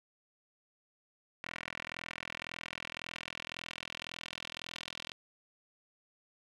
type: tone with band-pass filter sweep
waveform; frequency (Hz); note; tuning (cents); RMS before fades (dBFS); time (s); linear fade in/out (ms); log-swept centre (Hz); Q
10% pulse; 41.87; E1; +28; -45; 1.44-5.12; 0; 2100 to 3400; 2
effects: none